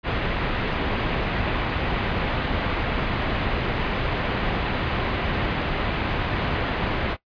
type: low-pass noise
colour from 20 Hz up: pink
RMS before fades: -25 dBFS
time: 0.03-7.17 s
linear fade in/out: 50 ms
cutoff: 3200 Hz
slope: 24 dB/octave
effects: noise-tail reverb RT60 0.1 s tail -17 dB re dry + resampled to 11025 Hz